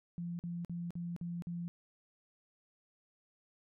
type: tone bursts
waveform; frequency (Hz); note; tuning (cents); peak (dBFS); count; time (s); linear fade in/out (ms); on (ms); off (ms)
sine; 172.3; F3; -23; -37; 6; 0.18-1.68; 0; 210; 48
effects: none